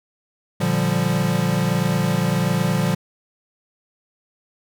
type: chord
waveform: square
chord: G minor seventh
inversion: first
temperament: equal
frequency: 116.54 / 146.83 / 174.61 / 196 Hz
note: Bb2 / D3 / F3 / G3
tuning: 0 / 0 / 0 / 0 cents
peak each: -26 / -24 / -22 / -26 dBFS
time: 0.6-2.95 s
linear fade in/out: 10 ms
effects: none